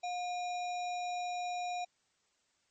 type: tone with sample-and-hold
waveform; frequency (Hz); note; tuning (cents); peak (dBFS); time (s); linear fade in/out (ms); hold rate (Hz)
sine; 714; F5; +38; -34; 0.03-1.85; 10; 3150
effects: white hiss -75 dBFS RMS until 2.7 s + MP3 32 kbps